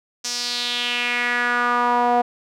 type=tone with band-pass filter sweep; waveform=sawtooth; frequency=242.5 Hz; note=B3; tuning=31 cents flat; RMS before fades=-21 dBFS; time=0.24-2.22 s; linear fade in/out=10 ms; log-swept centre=5900 to 720 Hz; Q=3.4; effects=none